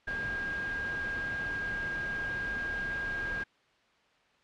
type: tone in noise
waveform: sine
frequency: 1617 Hz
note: G#6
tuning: 47 cents flat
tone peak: -32 dBFS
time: 0.07-3.44 s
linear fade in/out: 10 ms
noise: pink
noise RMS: -41 dBFS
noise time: 0.07-3.44 s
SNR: +6 dB
effects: white hiss -66 dBFS RMS until 4.43 s + low-pass 3000 Hz 12 dB/octave